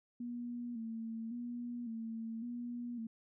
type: tone with vibrato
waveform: sine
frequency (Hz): 233.1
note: A#3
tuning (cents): 0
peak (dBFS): -39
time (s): 0.2-3.07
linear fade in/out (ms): 5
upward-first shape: square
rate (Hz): 0.9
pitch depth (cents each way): 55
effects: none